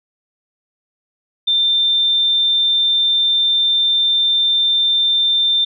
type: tone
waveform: sine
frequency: 3580 Hz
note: A7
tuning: 29 cents sharp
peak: -12 dBFS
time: 1.47-5.65 s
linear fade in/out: 10 ms
effects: none